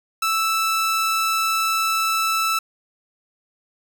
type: tone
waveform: sawtooth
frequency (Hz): 1318.5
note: E6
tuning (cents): 0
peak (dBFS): -15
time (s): 0.22-2.59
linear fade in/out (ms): 5
effects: none